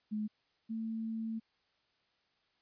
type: tone pair in turn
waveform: sine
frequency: 212.8 / 223.6 Hz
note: G#3 / A3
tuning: +42 / +28 cents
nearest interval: minor second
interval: 86 cents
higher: second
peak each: -33 / -35 dBFS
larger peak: first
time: 0.11-0.28 / 0.69-1.4 s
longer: second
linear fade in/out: 20 ms
effects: white hiss -75 dBFS RMS until 2.61 s + resampled to 11025 Hz